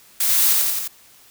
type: noise with echo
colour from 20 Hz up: blue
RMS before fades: -19 dBFS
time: 0.2-0.53 s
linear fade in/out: 5 ms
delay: 87 ms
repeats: 4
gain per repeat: -2 dB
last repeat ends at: 0.878 s
effects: white hiss -50 dBFS RMS until 1.3 s